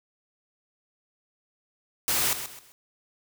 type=noise with echo; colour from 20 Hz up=white; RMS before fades=-25 dBFS; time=2.08-2.33 s; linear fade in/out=0 ms; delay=130 ms; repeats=3; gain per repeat=-10 dB; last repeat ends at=2.72 s; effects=none